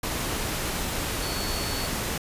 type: tone in noise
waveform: sine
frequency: 4435 Hz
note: C#8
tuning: in tune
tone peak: -35 dBFS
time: 1.22-1.87 s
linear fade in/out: 5 ms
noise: pink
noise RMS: -29 dBFS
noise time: 0.03-2.18 s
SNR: -9 dB
effects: resampled to 32000 Hz